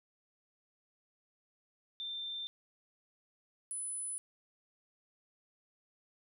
sine tone pair in turn, 3576 / 10010 Hz, A7 / D#9, +27 / +9 cents, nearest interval octave + tritone, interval 1782 cents, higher second, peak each -38 / -37 dBFS, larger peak second, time 2-2.47 / 3.71-4.18 s, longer neither, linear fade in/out 0 ms, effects none

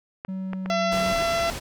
clicks, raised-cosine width 0.5 ms, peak -18 dBFS, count 3, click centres 0.249 / 0.533 / 0.66 s
triangle tone with pitch glide, 189.2 to 187.03 Hz, F#3 to F#3, +39 to +19 cents, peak -26 dBFS, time 0.28-1.13 s, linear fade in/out 10 ms, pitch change -20 cents, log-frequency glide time 0.4-0.88 s
harmonic tone, 674 Hz, E5, 38 cents sharp, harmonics 1 / 2 / 3 / 4 / 5 / 6 / 7 / 8 / 9, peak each -23 / -29 / -33 / -35 / -37 / -39 / -40 / -41 / -42 dBFS, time 0.7-1.5 s, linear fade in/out 0 ms
pink low-pass noise, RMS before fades -33 dBFS, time 0.91-1.6 s, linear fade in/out 20 ms, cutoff 9900 Hz, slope 12 dB/octave
effects none

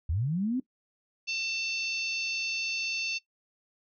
sine linear sweep, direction up, 69.8 to 267.9 Hz, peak -26 dBFS, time 0.09-0.6 s, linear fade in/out 5 ms
harmonic tone, 893 Hz, A5, 25 cents sharp, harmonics 3 / 4 / 5 / 6 / 7, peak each -31 / -44 / -36 / -41 / -44 dBFS, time 1.27-3.19 s, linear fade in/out 20 ms
effects noise-tail reverb RT60 0.1 s tail -19 dB re dry

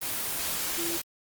sine tone in noise, 338.4 Hz, E4, 45 cents sharp, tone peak -33 dBFS, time 0.77-0.98 s, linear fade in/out 20 ms, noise white, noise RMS -31 dBFS, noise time 0.01-1.02 s, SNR -5 dB, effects Opus 24 kbps

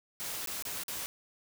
white noise with dropouts, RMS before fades -38 dBFS, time 0.2-1.06 s, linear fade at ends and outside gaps 0 ms, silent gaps 0.46-0.473 / 0.624-0.652 / 0.835-0.882 s, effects none

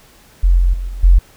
sine tone with level steps, 44.15 Hz, F1, 20 cents sharp, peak -7 / -9 / -19 / -23 / -4 dBFS, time 0.43-1.19 s, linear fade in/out 10 ms, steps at 0.58 / 0.73 / 0.88 / 1.03 s, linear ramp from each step 10 ms, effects pink hiss -47 dBFS RMS until 1.36 s

